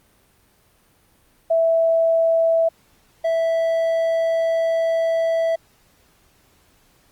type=tone pair in turn; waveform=sine / triangle; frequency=658 / 658 Hz; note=E5 / E5; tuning=-3 / -3 cents; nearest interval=unison; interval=0 cents; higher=neither; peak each=-14 / -15 dBFS; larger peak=first; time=1.5-2.69 / 3.24-5.56 s; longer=second; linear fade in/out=10 ms; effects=pink hiss -58 dBFS RMS until 7.11 s + Opus 32 kbps